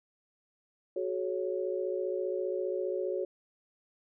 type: chord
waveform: sine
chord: F# suspended second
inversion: none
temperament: equal with one note detuned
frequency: 370 / 425 / 554.4 Hz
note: F#4 / G#4 / C#5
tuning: 0 / +40 / 0 cents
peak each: -33 / -36 / -35 dBFS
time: 0.96-3.25 s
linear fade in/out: 5 ms
effects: none